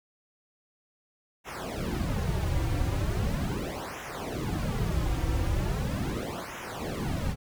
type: noise with flanger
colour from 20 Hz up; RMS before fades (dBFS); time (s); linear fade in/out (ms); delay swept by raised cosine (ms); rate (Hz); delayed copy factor
brown; -30; 1.44-7.36; 50; 0.22 to 4.82; 0.39; -1
effects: none